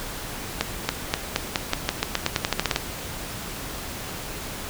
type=accelerating click train; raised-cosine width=0.2 ms; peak=-3 dBFS; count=17; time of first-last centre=0.61-2.761 s; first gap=280 ms; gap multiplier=0.89; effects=pink hiss -34 dBFS RMS until 4.69 s